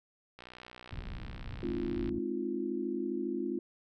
click train, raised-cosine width 0.3 ms, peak -32 dBFS, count 106, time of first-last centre 0.39-2.092 s, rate 61.7 Hz
pink low-pass noise, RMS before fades -42 dBFS, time 0.91-2.19 s, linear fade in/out 5 ms, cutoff 170 Hz, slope 12 dB/octave
sine chord, F minor seventh, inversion first, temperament just, 209.5 / 261.9 / 314.3 / 349.2 Hz, Ab3 / C4 / Eb4 / F4, +15 / +2 / +18 / 0 cents, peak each -40 / -37 / -40 / -35 dBFS, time 1.63-3.59 s, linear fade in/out 2 ms
effects none

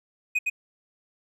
triangle tone with echo, 2500 Hz, D#7, 8 cents sharp, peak -19 dBFS, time 0.35-0.39 s, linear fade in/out 10 ms, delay 110 ms, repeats 1, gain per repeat -2 dB, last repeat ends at 0.5 s, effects none

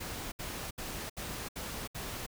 pink noise bursts, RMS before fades -40 dBFS, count 6, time 0-2.265 s, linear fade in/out 10 ms, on 320 ms, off 69 ms, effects none

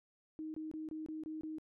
sine tone bursts, 312.9 Hz, D#4, 10 cents sharp, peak -40 dBFS, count 7, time 0.39-1.584 s, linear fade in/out 0 ms, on 150 ms, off 24 ms, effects none

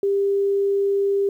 sine tone, 397.6 Hz, G4, 25 cents sharp, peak -17 dBFS, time 0.03-1.29 s, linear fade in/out 2 ms, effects 9-bit

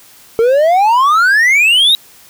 triangle exponential sweep, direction up, 443.1 to 3869 Hz, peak -5 dBFS, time 0.39-1.95 s, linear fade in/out 0 ms, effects white hiss -42 dBFS RMS until 2.29 s

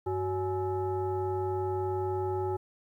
sine tone with frequency modulation, 372.7 Hz, F#4, 13 cents sharp, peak -28 dBFS, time 0.06-2.57 s, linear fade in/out 10 ms, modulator 469 Hz, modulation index 0.99, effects 11-bit

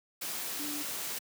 sine tone in noise, 293.7 Hz, D4, in tune, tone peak -39 dBFS, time 0.59-0.83 s, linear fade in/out 10 ms, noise white, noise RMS -37 dBFS, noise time 0.21-1.19 s, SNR -5 dB, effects high-pass 150 Hz 12 dB/octave

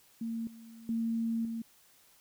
sine tone with level steps, 228.1 Hz, A#3, 37 cents flat, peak -33 / -48 / -29 / -34 dBFS, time 0.21-1.62 s, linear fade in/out 5 ms, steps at 0.47 / 0.89 / 1.45 s, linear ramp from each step 2 ms, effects white hiss -63 dBFS RMS until 2.2 s

